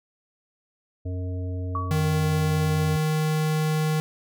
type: harmonic tone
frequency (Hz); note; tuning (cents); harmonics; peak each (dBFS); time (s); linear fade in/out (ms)
91.1; F#2; -26; 1 / 3 / 5 / 7; -27 / -37 / -41 / -44; 1.05-2.97; 10
type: tone with exponential decay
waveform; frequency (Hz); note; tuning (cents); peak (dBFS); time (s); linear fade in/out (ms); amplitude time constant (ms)
sine; 1129; C#6; +31; -24; 1.75-2.19; 2; 95
type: tone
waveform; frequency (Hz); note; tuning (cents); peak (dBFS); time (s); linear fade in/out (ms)
square; 155.4; D#3; -2; -22; 1.91-4; 0
effects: none